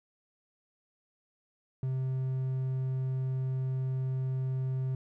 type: tone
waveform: triangle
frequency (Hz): 130.81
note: C3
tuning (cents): 0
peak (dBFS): -27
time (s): 1.83-4.95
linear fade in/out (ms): 2
effects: none